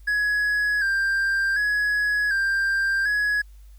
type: tone with vibrato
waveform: triangle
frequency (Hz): 1631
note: G#6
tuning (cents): -32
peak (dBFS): -18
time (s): 0.07-3.42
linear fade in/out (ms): 10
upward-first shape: square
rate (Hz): 0.67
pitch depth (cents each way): 49
effects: added 50 Hz sine -43 dBFS peak until 3.78 s + white hiss -63 dBFS RMS until 3.78 s